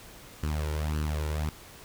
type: tone with flanger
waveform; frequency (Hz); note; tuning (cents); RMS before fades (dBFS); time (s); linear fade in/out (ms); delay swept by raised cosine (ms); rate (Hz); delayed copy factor
sawtooth; 76.2; D#2; -36; -30; 0.43-1.49; 0; 0.67 to 2.17; 1.8; +0.75
effects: pink hiss -49 dBFS RMS until 1.84 s